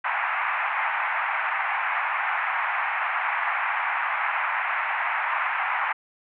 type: band-pass noise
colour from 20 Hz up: pink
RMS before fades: -26 dBFS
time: 0.04-5.93 s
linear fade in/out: 10 ms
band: 780 to 2400 Hz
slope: 48 dB/octave
effects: none